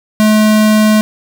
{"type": "tone", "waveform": "square", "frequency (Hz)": 214.6, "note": "A3", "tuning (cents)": -43, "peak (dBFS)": -7, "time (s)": [0.2, 1.01], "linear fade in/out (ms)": 0, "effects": []}